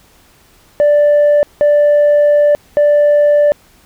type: tone bursts at uneven times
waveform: sine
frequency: 587.3 Hz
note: D5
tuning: in tune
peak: -4 dBFS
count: 3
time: 0.8-1.43 / 1.61-2.55 / 2.77-3.52 s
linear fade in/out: 0 ms
effects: tanh soft clip ceiling -5 dBFS + pink hiss -48 dBFS RMS until 3.85 s